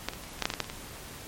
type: clicks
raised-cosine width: 0.2 ms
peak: -11 / -21 / -25 / -26 / -9 / -7 / -12 / -13 / -9 / -24 / -20 dBFS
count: 11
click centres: 0.086 / 0.135 / 0.237 / 0.391 / 0.423 / 0.455 / 0.502 / 0.538 / 0.603 / 0.644 / 0.699 s
effects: pink hiss -44 dBFS RMS until 1.27 s + MP3 64 kbps